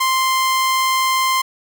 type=tone; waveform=sawtooth; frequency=1046.5 Hz; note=C6; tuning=in tune; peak=-11 dBFS; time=0-1.42 s; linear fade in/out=10 ms; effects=none